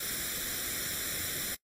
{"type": "noise with comb filter", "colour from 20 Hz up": "white", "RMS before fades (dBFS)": -35, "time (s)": [0, 1.55], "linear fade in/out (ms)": 5, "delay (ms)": 0.54, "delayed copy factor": 0.75, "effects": ["noise-tail reverb RT60 0.1 s tail -21 dB re dry", "AAC 48 kbps"]}